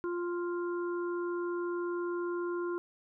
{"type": "harmonic tone", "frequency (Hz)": 349.2, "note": "F4", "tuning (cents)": 0, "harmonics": [1, 3, 4], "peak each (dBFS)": [-32, -42, -44], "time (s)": [0.04, 2.78], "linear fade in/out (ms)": 0, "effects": []}